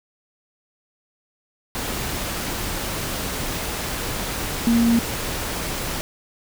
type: tone in noise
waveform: sine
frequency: 233.1 Hz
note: A#3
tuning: in tune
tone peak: -14 dBFS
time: 4.67-4.99 s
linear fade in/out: 0 ms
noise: pink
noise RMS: -27 dBFS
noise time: 1.75-6.01 s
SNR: +10 dB
effects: none